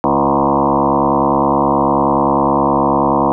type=tone with frequency modulation; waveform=sine; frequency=622.3 Hz; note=D#5; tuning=in tune; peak=-10 dBFS; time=0.04-3.32 s; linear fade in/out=0 ms; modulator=69.5 Hz; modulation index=6.3; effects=none